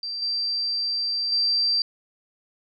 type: tone with level steps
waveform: sine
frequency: 4697 Hz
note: D8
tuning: 1 cent flat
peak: -28 / -23 / -19 dBFS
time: 0.03-1.82 s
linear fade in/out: 2 ms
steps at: 0.22 / 1.32 s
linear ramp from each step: 2 ms
effects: none